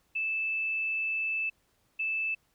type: tone pair in turn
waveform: sine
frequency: 2631 / 2631 Hz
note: E7 / E7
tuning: -4 / -4 cents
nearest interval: unison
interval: 0 cents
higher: neither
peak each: -28 dBFS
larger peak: neither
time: 0.15-1.5 / 1.99-2.35 s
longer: first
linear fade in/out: 10 ms
effects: pink hiss -71 dBFS RMS until 2.54 s